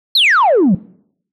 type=exponential sweep; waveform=sine; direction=down; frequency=4400 to 164.81 Hz; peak=-6 dBFS; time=0.15-0.75 s; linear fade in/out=5 ms; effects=noise-tail reverb RT60 0.7 s tail -24 dB re dry + tanh soft clip ceiling -6 dBFS